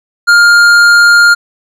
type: tone with tanh clipping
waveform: sine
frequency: 1408 Hz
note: F6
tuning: 14 cents sharp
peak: -4 dBFS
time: 0.27-1.35 s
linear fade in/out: 20 ms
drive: 12 dB
effects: none